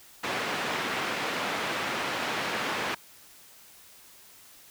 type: band-pass noise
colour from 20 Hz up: white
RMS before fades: -31 dBFS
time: 0.23-2.95 s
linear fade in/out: 10 ms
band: 170 to 2200 Hz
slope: 12 dB/octave
effects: white hiss -53 dBFS RMS until 4.7 s